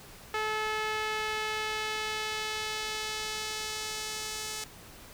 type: tone with band-pass filter sweep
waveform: sawtooth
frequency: 432 Hz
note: A4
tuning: 32 cents flat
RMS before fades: -34 dBFS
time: 0.34-4.64 s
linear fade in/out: 2 ms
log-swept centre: 1700 to 7000 Hz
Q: 0.83
effects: pink hiss -50 dBFS RMS until 5.13 s